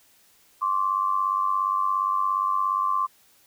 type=tone pair together; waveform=sine; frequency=1054.8 / 1152 Hz; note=C6 / D6; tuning=+14 / -34 cents; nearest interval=major second; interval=152 cents; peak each=-24 dBFS; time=0.61-3.07 s; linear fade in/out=20 ms; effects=white hiss -59 dBFS RMS until 3.46 s